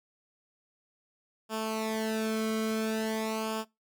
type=tone with flanger; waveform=sawtooth; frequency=220 Hz; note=A3; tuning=in tune; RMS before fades=-31 dBFS; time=1.49-3.65 s; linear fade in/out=50 ms; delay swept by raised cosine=0.49 to 1.13 ms; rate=0.47 Hz; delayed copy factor=-0.8; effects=noise-tail reverb RT60 0.2 s tail -23 dB re dry + MP3 96 kbps